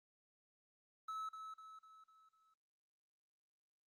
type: tone with echo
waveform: triangle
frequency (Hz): 1299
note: E6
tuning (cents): -26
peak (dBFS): -40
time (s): 1.08-1.29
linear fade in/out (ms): 5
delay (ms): 250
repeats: 5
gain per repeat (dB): -6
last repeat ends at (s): 2.54
effects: noise-tail reverb RT60 0.7 s tail -22 dB re dry + Opus 32 kbps